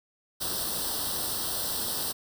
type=noise with comb filter; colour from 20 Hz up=white; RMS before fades=-31 dBFS; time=0.4-2.13 s; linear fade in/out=20 ms; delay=0.22 ms; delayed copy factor=+0.85; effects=none